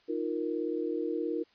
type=chord; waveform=sine; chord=Eb suspended second; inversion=none; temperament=just; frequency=311.1 / 350 / 466.7 Hz; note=Eb4 / F4 / Bb4; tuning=0 / +4 / +2 cents; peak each=-34 dBFS; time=0.08-1.44 s; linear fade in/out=20 ms; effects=white hiss -65 dBFS RMS until 1.54 s + resampled to 11025 Hz